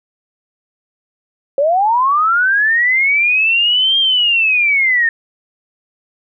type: linear two-way sweep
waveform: sine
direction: up then down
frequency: 536 to 3220 to 1800 Hz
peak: -10 dBFS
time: 1.58-5.09 s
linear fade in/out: 2 ms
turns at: 3.98 s
effects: none